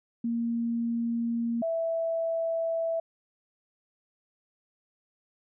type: tone pair in turn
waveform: sine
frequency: 233.1 / 659.3 Hz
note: A#3 / E5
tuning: 0 / 0 cents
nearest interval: octave + tritone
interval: 1800 cents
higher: second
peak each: -26 dBFS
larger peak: neither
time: 0.24-1.62 / 1.62-3 s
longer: neither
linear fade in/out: 5 ms
effects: none